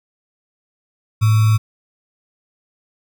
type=tone with sample-and-hold; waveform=sine; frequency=108.7 Hz; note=A2; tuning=21 cents flat; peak=-10 dBFS; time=1.21-1.58 s; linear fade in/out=20 ms; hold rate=1225 Hz; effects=none